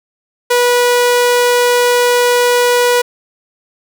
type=tone; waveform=sawtooth; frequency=487.8 Hz; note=B4; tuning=21 cents flat; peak=-5 dBFS; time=0.5-3.02 s; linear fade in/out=10 ms; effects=none